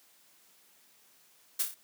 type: noise with echo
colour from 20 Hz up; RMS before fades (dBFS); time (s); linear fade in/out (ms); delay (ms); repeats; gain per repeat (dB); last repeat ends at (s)
blue; -28; 1.59-1.63; 10; 29; 4; -5; 1.746
effects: white hiss -63 dBFS RMS until 1.83 s + high-pass 150 Hz 12 dB/octave